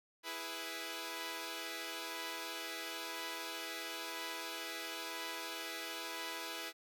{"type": "chord", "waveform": "5% pulse", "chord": "E major", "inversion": "none", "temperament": "equal", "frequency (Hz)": [329.6, 415.3, 493.9], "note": ["E4", "G#4", "B4"], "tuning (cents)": [0, 0, 0], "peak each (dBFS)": [-33, -36, -34], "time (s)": [0.23, 6.73], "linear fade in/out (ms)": 50, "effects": []}